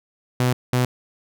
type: tone bursts at uneven times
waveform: sawtooth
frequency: 125.2 Hz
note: B2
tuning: 24 cents sharp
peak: -13 dBFS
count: 2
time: 0.4-0.53 / 0.73-0.85 s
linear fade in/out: 2 ms
effects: none